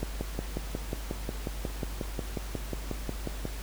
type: click train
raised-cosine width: 2 ms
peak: -18 dBFS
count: 20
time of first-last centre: 0.03-3.453 s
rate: 5.55 Hz
effects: added 50 Hz sine -35 dBFS peak until 3.62 s + pink hiss -44 dBFS RMS until 3.62 s